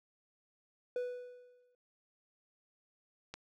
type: tone with exponential decay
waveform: triangle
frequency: 493.9 Hz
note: B4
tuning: in tune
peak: -30 dBFS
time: 0.96-1.75 s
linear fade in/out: 2 ms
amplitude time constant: 170 ms
type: click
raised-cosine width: 0.2 ms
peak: -26 dBFS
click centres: 3.34 s
effects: none